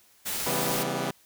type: noise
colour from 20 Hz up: white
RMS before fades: -31 dBFS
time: 0.25-0.84 s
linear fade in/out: 20 ms
type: chord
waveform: 10% pulse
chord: C# half-diminished seventh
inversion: none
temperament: equal with one note detuned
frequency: 135.43 / 164.81 / 196 / 246.9 Hz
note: C#3 / E3 / G3 / B3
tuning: -40 / 0 / 0 / 0 cents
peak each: -25 dBFS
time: 0.46-1.11 s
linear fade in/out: 5 ms
effects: white hiss -60 dBFS RMS until 1.25 s